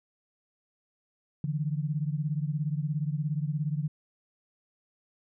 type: beating tone pair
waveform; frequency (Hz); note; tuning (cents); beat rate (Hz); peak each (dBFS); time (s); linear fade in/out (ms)
sine; 145.9 / 162.9; D3 / E3; -11 / -20; 17; -29 / -32; 1.44-3.88; 2
effects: none